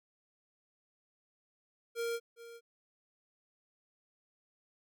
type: tone with echo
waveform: square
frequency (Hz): 466.2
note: A#4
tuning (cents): 0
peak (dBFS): -34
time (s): 1.95-2.2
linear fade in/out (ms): 50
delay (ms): 410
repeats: 1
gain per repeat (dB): -15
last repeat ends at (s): 2.61
effects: none